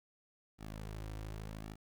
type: tone with flanger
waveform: sawtooth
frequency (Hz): 53.2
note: G#1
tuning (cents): +42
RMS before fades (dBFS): -45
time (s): 0.58-1.77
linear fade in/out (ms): 50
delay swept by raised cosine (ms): 1.9 to 4.8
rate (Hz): 0.88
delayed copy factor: -0.7
effects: 12-bit